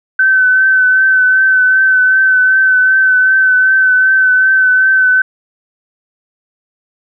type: tone with vibrato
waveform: sine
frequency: 1526 Hz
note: G6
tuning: 47 cents flat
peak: -6 dBFS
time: 0.19-5.22 s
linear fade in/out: 5 ms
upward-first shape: triangle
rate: 2.6 Hz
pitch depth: 28 cents each way
effects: none